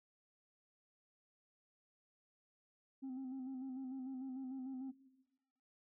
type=tone with vibrato; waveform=sine; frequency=261.6 Hz; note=C4; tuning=in tune; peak=-40 dBFS; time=3.02-4.92 s; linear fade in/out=20 ms; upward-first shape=square; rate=6.7 Hz; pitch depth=38 cents each way; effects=noise-tail reverb RT60 1.0 s tail -17 dB re dry + tanh soft clip ceiling -41 dBFS